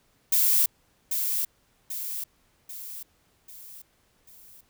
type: noise with echo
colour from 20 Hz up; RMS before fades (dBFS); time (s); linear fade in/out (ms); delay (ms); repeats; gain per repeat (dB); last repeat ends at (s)
violet; -21; 0.32-0.66; 5; 790; 5; -6; 4.61
effects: pink hiss -66 dBFS RMS until 4.69 s